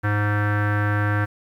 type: tone with low-pass filter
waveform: square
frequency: 103.83 Hz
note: G#2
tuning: in tune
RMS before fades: -21 dBFS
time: 0.03-1.26 s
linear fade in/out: 20 ms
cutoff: 1600 Hz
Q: 6.1
effects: 9-bit